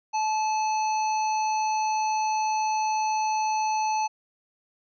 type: harmonic tone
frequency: 866 Hz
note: A5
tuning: 28 cents flat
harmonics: 1 / 3 / 5 / 7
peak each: -23 / -36 / -41 / -38 dBFS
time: 0.13-4.08 s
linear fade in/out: 20 ms
effects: none